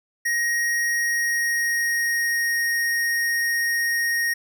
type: tone with pitch glide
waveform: square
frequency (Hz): 1880 to 1864.9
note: A#6 to A#6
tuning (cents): +14 to 0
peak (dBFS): -21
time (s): 0.25-4.34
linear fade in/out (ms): 10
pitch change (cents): -14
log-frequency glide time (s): 0.88-2.67
effects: none